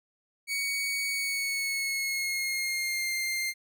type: tone with pitch glide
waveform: sawtooth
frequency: 2242 to 2104 Hz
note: C#7 to C7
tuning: +19 to +9 cents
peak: -25 dBFS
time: 0.47-3.54 s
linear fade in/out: 50 ms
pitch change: -110 cents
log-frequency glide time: 1.09-3.12 s
effects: none